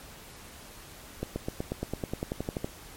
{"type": "accelerating click train", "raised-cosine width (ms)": 2, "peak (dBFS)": -17, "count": 15, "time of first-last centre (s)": [1.23, 2.645], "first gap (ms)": 130, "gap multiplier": 0.96, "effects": ["pink hiss -48 dBFS RMS until 2.96 s", "MP3 64 kbps"]}